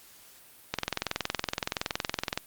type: click train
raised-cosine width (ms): 0.2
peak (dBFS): -10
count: 36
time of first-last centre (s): 0.74-2.376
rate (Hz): 21.4
effects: white hiss -54 dBFS RMS until 2.46 s + Opus 48 kbps